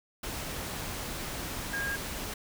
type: tone in noise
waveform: sine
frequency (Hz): 1625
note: G#6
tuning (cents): -38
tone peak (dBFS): -31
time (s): 1.73-1.96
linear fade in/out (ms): 5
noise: pink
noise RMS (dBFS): -37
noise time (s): 0.23-2.34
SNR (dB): +3
effects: none